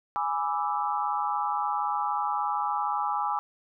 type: chord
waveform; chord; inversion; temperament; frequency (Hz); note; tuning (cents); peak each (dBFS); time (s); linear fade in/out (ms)
sine; E dominant seventh; first; equal; 830.6 / 987.8 / 1174.7 / 1318.5; G#5 / B5 / D6 / E6; 0 / 0 / 0 / 0; -29 / -32 / -31 / -34; 0.16-3.39; 0
effects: none